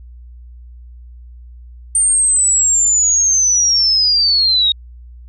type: linear sweep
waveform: sine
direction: down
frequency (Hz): 8870 to 3729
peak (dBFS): -10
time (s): 1.95-4.72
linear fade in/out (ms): 2
effects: added 60 Hz sine -34 dBFS peak until 5.28 s